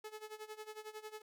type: tone with tremolo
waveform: sawtooth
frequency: 430 Hz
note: A4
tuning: 40 cents flat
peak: -40 dBFS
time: 0.04-1.22 s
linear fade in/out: 5 ms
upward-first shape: sine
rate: 11 Hz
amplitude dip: 85%
effects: none